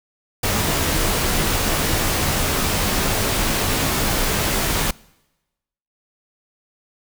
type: noise with comb filter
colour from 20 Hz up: pink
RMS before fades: -20 dBFS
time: 0.43-4.91 s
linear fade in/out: 5 ms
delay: 17 ms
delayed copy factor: -0.5
effects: noise-tail reverb RT60 1.0 s tail -24 dB re dry